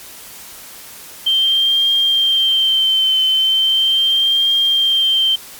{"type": "tone with vibrato", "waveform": "sine", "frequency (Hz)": 3136, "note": "G7", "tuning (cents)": 0, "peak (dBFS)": -11, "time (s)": [1.26, 5.36], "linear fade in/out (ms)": 10, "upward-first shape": "triangle", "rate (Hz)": 0.38, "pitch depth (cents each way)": 39, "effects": ["white hiss -36 dBFS RMS until 5.59 s", "MP3 96 kbps"]}